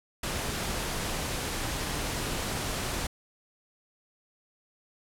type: noise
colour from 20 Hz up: pink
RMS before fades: -32 dBFS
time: 0.23-3.07 s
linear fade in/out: 5 ms
effects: low-pass 12000 Hz 12 dB/octave